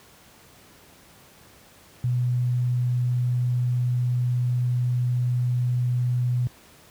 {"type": "tone", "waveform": "sine", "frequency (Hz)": 123.47, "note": "B2", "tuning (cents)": 0, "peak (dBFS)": -20, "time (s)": [2.04, 6.47], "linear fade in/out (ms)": 0, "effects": ["pink hiss -52 dBFS RMS until 6.9 s", "high-pass 60 Hz 12 dB/octave"]}